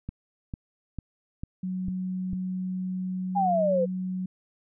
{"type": "click train", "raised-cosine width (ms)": 5, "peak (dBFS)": -21, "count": 6, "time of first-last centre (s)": [0.09, 2.332], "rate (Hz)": 2.23}
{"type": "tone", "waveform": "sine", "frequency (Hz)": 185, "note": "F#3", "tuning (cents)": 0, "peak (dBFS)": -28, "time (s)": [1.63, 4.26], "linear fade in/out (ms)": 5}
{"type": "exponential sweep", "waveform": "sine", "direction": "down", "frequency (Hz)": [828, 492.9], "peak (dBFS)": -21, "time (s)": [3.35, 3.86], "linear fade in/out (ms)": 20}
{"effects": []}